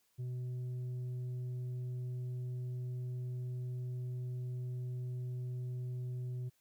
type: tone with tanh clipping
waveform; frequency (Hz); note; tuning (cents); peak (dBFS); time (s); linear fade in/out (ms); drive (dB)
sine; 124.9; B2; +20; -38; 0.18-6.5; 20; 4
effects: white hiss -75 dBFS RMS until 6.6 s